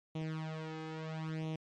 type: tone with flanger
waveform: sawtooth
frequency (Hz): 158.3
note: D#3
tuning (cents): +30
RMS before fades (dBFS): -40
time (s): 0.15-1.56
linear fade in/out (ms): 5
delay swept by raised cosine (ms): 0.31 to 2.41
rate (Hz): 0.75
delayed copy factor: +0.85
effects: low-pass 4000 Hz 12 dB/octave + MP3 64 kbps